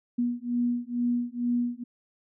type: beating tone pair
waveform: sine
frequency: 240.5 / 242.7 Hz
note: B3 / B3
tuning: -46 / -30 cents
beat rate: 2.2 Hz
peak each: -28 / -28 dBFS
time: 0.18-1.84 s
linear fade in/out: 10 ms
effects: none